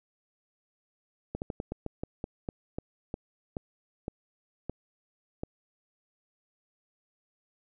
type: slowing click train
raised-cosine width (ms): 2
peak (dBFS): -20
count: 15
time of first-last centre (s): 1.35-5.435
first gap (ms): 69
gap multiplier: 1.2
effects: none